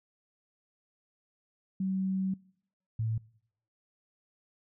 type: tone pair in turn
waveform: sine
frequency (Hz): 190 / 111.52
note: F#3 / A2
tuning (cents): +46 / +24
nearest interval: major sixth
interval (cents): 922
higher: first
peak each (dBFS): -28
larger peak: neither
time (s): 1.8-2.34 / 2.99-3.18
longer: first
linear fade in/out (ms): 5
effects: noise-tail reverb RT60 0.7 s tail -24 dB re dry